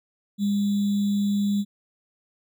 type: tone with sample-and-hold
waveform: sine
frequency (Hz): 202.8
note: G#3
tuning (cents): -41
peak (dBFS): -20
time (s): 0.38-1.65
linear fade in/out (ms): 50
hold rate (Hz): 3675
effects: none